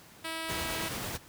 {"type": "tone", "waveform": "5% pulse", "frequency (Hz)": 324.5, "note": "E4", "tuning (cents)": -27, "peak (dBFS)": -23, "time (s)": [0.24, 0.89], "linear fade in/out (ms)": 10}
{"type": "noise with tremolo", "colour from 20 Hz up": "pink", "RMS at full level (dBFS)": -35, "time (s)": [0.48, 1.18], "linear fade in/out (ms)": 20, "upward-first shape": "triangle", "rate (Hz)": 9.2, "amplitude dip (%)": 25}
{"effects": ["pink hiss -54 dBFS RMS until 1.28 s", "high-pass 60 Hz 12 dB/octave"]}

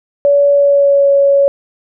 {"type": "tone with pitch glide", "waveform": "sine", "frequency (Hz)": [569, 558.9], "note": ["C#5", "C#5"], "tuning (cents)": [45, 14], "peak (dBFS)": -6, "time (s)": [0.25, 1.48], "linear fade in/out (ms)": 0, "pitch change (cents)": -31, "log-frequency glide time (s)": [0.5, 1.1], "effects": []}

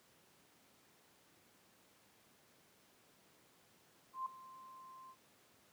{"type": "tone with ADSR envelope", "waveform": "sine", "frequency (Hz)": 1046, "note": "C6", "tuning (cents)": -1, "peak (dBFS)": -36, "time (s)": [4.13, 5.16], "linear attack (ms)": 130, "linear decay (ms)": 4, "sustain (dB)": -17, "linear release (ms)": 60, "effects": ["pink hiss -68 dBFS RMS until 5.72 s", "high-pass 150 Hz 12 dB/octave"]}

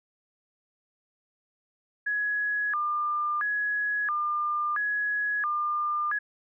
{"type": "tone with vibrato", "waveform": "sine", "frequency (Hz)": 1419, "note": "F6", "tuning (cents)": 27, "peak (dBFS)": -25, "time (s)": [2.06, 6.19], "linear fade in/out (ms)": 10, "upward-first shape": "square", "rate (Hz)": 0.74, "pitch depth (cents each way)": 290, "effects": []}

